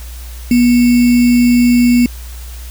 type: tone with sample-and-hold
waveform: sine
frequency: 242.2 Hz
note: B3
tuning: 34 cents flat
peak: -6 dBFS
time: 0.51-2.06 s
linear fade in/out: 2 ms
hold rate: 2450 Hz
effects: added 60 Hz sine -26 dBFS peak until 2.7 s + white hiss -37 dBFS RMS until 2.7 s